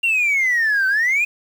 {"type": "exponential two-way sweep", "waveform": "sine", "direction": "down then up", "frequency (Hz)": [2794, 1518, 2518], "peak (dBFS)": -13, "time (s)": [0.03, 1.25], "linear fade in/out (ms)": 10, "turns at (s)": 0.87, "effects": ["tanh soft clip ceiling -13 dBFS", "7-bit"]}